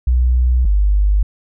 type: tone pair in turn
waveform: sine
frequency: 61.74 / 50.17 Hz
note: B1 / G1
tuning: 0 / +41 cents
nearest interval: major third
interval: 359 cents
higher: first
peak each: -10 dBFS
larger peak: neither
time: 0.07-0.65 / 0.65-1.23 s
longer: neither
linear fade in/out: 5 ms
effects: none